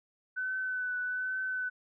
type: tone with vibrato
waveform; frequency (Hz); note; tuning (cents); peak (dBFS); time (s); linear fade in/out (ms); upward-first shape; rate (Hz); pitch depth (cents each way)
sine; 1506; F#6; +30; -31; 0.36-1.7; 20; triangle; 1.2; 25
effects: none